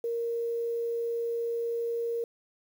sine tone with quantisation, 466.2 Hz, A#4, in tune, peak -28 dBFS, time 0.04-2.24 s, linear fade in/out 2 ms, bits 9, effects none

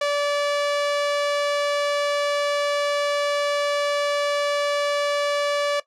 sawtooth tone, 578 Hz, D5, 28 cents flat, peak -16 dBFS, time 0.01-5.8 s, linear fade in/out 5 ms, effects noise-tail reverb RT60 0.1 s tail -17 dB re dry + low-pass 6000 Hz 12 dB/octave

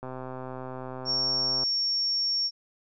click train, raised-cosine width 1 ms, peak -24 dBFS, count 208, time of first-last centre 0.03-1.635 s, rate 129 Hz
sine tone, 5500 Hz, F8, 27 cents flat, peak -24 dBFS, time 1.05-2.51 s, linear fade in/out 50 ms
effects none

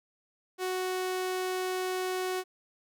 sawtooth tone, 370 Hz, F#4, in tune, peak -26 dBFS, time 0.58-2.44 s, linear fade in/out 50 ms, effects none

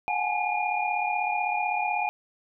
sine tone cluster, 724 / 819 / 855 / 2425 Hz, F#5 / G#5 / A5 / D#7, -38 / -24 / -50 / -45 cents, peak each -30 dBFS, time 0.08-2.09 s, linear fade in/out 0 ms, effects none

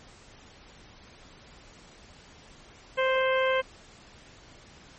harmonic tone, 523.3 Hz, C5, in tune, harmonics 1 / 2 / 3 / 4 / 5 / 6, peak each -24 / -30 / -31 / -33 / -36 / -37 dBFS, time 2.97-3.62 s, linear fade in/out 20 ms, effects pink hiss -52 dBFS RMS until 4.98 s + MP3 32 kbps

